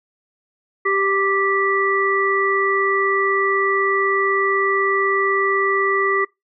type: harmonic tone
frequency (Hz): 392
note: G4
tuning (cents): 0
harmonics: 1 / 3 / 5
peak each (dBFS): -20 / -20 / -20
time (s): 0.85-6.25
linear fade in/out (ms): 10
effects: noise-tail reverb RT60 0.2 s tail -25 dB re dry